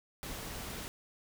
pink noise, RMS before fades -42 dBFS, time 0.23-0.88 s, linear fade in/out 0 ms
clicks, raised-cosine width 3 ms, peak -33 / -40 / -35 dBFS, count 3, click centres 0.43 / 0.474 / 0.705 s
effects none

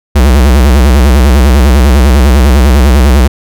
square tone with vibrato, 66.5 Hz, C2, 29 cents sharp, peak -3 dBFS, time 0.15-3.28 s, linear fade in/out 10 ms, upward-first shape sine, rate 10 Hz, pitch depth 190 cents each way, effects none

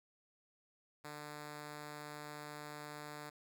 5% pulse tone, 148.8 Hz, D3, 23 cents sharp, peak -35 dBFS, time 1.04-3.3 s, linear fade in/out 10 ms, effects none

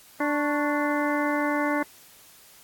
harmonic tone with a mistuned harmonic, 293.7 Hz, D4, in tune, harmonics 1 / 2 / 3 / 4 / 5 / 6 / 7, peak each -26 / -29 / -31 / -32 / -33 / -34 / -34 dBFS, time 0.2-1.83 s, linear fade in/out 5 ms, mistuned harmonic 4, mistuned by -91 cents, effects white hiss -52 dBFS RMS until 2.63 s + AAC 64 kbps

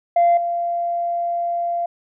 sine tone with level steps, 690 Hz, F5, 21 cents flat, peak -10 / -19 dBFS, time 0.16-1.86 s, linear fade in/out 5 ms, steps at 0.37 s, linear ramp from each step 5 ms, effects tanh soft clip ceiling -9 dBFS

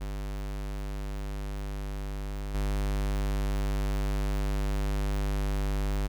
square tone with level steps, 49.86 Hz, G1, 30 cents sharp, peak -33 / -27 dBFS, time 0-6.08 s, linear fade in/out 20 ms, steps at 2.54 s, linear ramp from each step 10 ms, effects none

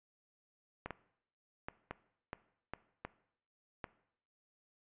clicks, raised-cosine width 0.5 ms, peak -25 dBFS, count 8, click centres 0.86 / 0.907 / 1.685 / 1.91 / 2.331 / 2.736 / 3.05 / 3.842 s, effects noise-tail reverb RT60 0.7 s tail -18 dB re dry + resampled to 8000 Hz

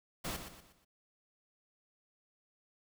pink noise with echo, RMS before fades -39 dBFS, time 0.24-0.37 s, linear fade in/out 10 ms, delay 120 ms, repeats 4, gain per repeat -8 dB, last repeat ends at 0.85 s, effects none

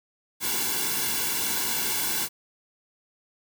white noise with comb filter, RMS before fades -27 dBFS, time 0.4-2.29 s, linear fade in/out 50 ms, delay 1.6 ms, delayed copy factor -0.95, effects none

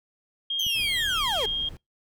sine tone, 3229 Hz, G#7, 49 cents flat, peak -25 dBFS, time 0.5-1.69 s, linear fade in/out 5 ms
35% pulse linear sweep, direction down, 3181 to 392 Hz, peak -25 dBFS, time 0.59-1.46 s, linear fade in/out 5 ms
click, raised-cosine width 5 ms, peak -29 dBFS, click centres 0.666 s
brown noise, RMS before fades -41 dBFS, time 0.75-1.77 s, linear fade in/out 2 ms
effects noise-tail reverb RT60 0.2 s tail -26 dB re dry

